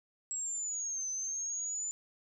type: linear two-way sweep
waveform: sine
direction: down then up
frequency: 7710 to 6100 to 7080 Hz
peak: -34 dBFS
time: 0.31-1.91 s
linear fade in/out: 0 ms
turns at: 1.09 s
effects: none